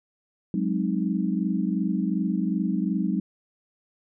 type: chord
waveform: sine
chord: Ab dominant seventh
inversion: third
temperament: equal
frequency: 185 / 207.7 / 261.6 / 311.1 Hz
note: Gb3 / Ab3 / C4 / Eb4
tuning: 0 / 0 / 0 / 0 cents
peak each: -26 / -27 / -31 / -30 dBFS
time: 0.54-3.2 s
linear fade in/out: 2 ms
effects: none